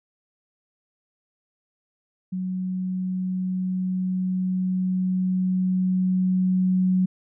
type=tone with level ramp; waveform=sine; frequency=185 Hz; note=F#3; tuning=in tune; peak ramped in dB=-25 to -17 dBFS; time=2.32-7.06 s; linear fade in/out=10 ms; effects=none